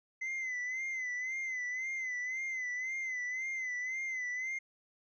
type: tone with vibrato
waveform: triangle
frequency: 2041 Hz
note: C7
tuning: 44 cents flat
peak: -33 dBFS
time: 0.21-4.59 s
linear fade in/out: 10 ms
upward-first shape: sine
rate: 1.9 Hz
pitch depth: 64 cents each way
effects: resampled to 16000 Hz